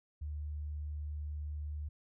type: tone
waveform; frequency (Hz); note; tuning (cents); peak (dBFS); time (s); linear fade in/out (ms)
sine; 74.6; D2; +28; -37; 0.21-1.89; 10
effects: none